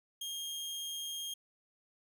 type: tone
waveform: sawtooth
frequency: 3229 Hz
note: G#7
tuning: 49 cents flat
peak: -35 dBFS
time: 0.21-1.34 s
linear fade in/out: 5 ms
effects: none